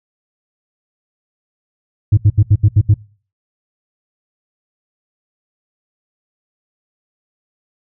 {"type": "tone bursts", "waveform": "sine", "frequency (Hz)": 103.83, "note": "G#2", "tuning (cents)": 0, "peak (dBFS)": -3, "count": 7, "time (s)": [2.12, 2.942], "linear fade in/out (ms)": 10, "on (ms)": 54, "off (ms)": 74, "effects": ["noise-tail reverb RT60 0.4 s tail -23 dB re dry", "tanh soft clip ceiling -4 dBFS"]}